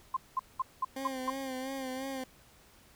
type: tone bursts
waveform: sine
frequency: 1046.5 Hz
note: C6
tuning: in tune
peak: -27 dBFS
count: 6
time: 0.14-1.302 s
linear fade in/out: 5 ms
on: 27 ms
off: 200 ms
type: tone with vibrato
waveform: 20% pulse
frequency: 263.9 Hz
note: C4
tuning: 15 cents sharp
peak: -31 dBFS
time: 0.96-2.24 s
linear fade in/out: 5 ms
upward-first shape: sine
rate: 2.9 Hz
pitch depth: 48 cents each way
effects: pink hiss -60 dBFS RMS until 2.95 s